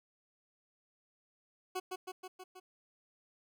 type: tone with echo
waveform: 20% pulse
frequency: 370 Hz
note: F#4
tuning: in tune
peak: -30 dBFS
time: 1.75-1.8 s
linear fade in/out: 10 ms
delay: 160 ms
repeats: 5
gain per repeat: -3 dB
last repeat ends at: 2.6 s
effects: none